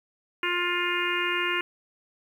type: harmonic tone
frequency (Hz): 352.6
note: F4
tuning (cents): +17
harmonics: 1 / 3 / 4 / 5 / 6 / 7 / 8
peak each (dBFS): -32 / -32 / -32 / -32 / -32 / -32 / -32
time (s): 0.43-1.61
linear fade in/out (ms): 2
effects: 9-bit